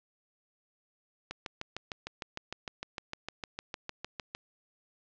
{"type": "click train", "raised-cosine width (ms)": 0.2, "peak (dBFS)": -19, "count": 21, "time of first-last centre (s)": [1.31, 4.35], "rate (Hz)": 6.58, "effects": ["low-pass 5000 Hz 12 dB/octave"]}